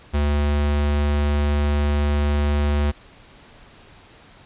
square tone, 73 Hz, D2, 10 cents flat, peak -18 dBFS, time 0.13-2.92 s, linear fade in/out 20 ms, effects pink hiss -48 dBFS RMS until 4.45 s + resampled to 8000 Hz

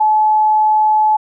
sine tone, 859 Hz, A5, 42 cents flat, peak -9 dBFS, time 0-1.17 s, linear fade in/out 10 ms, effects none

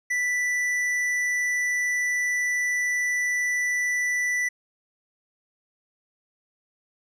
sine tone with tanh clipping, 1975.5 Hz, B6, in tune, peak -24 dBFS, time 0.1-4.49 s, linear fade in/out 10 ms, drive 10 dB, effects none

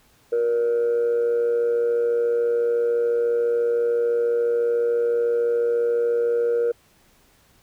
sine tone with amplitude modulation, 472.6 Hz, A#4, 24 cents sharp, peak -14 dBFS, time 0.32-6.72 s, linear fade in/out 10 ms, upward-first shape sine, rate 114 Hz, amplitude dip 55%, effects tanh soft clip ceiling -15 dBFS + pink hiss -58 dBFS RMS until 7.62 s

